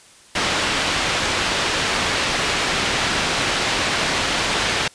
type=low-pass noise; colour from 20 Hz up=white; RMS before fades=-21 dBFS; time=0.35-4.88 s; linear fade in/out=5 ms; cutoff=3500 Hz; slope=12 dB/octave; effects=white hiss -48 dBFS RMS until 4.94 s + resampled to 22050 Hz